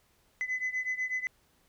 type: beating tone pair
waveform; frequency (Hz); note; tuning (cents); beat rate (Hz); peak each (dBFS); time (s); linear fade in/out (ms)
sine; 2014 / 2022.1; B6 / B6; +33 / +40; 8.1; -31 / -33; 0.41-1.27; 0
effects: tanh soft clip ceiling -26 dBFS + pink hiss -68 dBFS RMS until 1.68 s